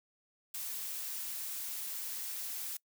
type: noise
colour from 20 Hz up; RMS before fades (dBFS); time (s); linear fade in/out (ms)
blue; -40; 0.54-2.77; 5
effects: noise-tail reverb RT60 0.1 s tail -23 dB re dry